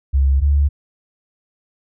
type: tone pair in turn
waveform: sine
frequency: 68.1 / 71.52 Hz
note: C#2 / D2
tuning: -30 / -45 cents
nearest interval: minor second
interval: 85 cents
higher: second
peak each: -11 dBFS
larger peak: neither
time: 0.13-0.41 / 0.41-0.69 s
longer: neither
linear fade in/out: 20 ms
effects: none